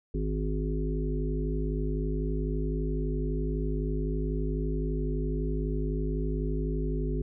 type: harmonic tone with a mistuned harmonic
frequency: 51.91 Hz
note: G#1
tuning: in tune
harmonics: 1 / 3 / 5 / 7 / 8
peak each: -29 / -34 / -36 / -37 / -38 dBFS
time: 0.14-7.22 s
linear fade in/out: 5 ms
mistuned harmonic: 1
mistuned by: -17 cents
effects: none